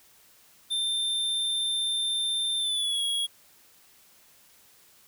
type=tone with pitch glide; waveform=square; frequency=3581 to 3322 Hz; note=A7 to G#7; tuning=+30 to 0 cents; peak=-26 dBFS; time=0.7-3.27 s; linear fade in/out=20 ms; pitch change=-130 cents; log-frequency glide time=2.58-3.02 s; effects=white hiss -58 dBFS RMS until 5.07 s